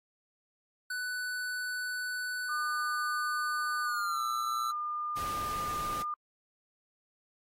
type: tone with pitch glide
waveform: square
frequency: 1492 to 1329.2 Hz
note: F#6 to E6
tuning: +14 to +14 cents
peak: -34 dBFS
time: 0.9-4.71 s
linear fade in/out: 5 ms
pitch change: -200 cents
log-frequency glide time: 3.83-4.21 s
type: tone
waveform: sine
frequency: 1207 Hz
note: D6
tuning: 47 cents sharp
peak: -32 dBFS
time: 2.49-6.14 s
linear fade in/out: 2 ms
type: noise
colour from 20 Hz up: pink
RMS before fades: -42 dBFS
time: 5.16-6.03 s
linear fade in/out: 10 ms
effects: AAC 48 kbps